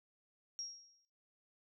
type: tone with exponential decay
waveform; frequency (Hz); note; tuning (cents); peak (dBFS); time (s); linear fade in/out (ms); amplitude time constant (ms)
sine; 5600; F8; +4; -38; 0.59-1.05; 0; 100
effects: noise-tail reverb RT60 0.7 s tail -25 dB re dry